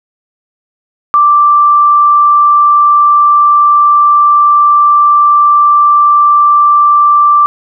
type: tone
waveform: sine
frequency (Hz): 1174.7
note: D6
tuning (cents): 0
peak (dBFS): -3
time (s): 1.14-7.46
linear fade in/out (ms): 0
effects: none